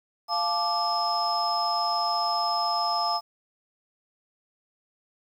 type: tone cluster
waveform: sine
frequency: 697 / 870 / 1176 / 5160 Hz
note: F5 / A5 / D6 / E8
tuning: -4 / -20 / +2 / -38 cents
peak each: -28 dBFS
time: 0.28-3.21 s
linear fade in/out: 50 ms
effects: tanh soft clip ceiling -16 dBFS + 9-bit